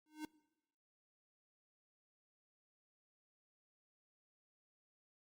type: tone with exponential growth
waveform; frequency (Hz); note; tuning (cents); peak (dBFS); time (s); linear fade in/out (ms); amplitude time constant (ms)
square; 307; D#4; -23; -40; 0.06-0.25; 2; 40
effects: noise-tail reverb RT60 1.0 s tail -22 dB re dry + Opus 48 kbps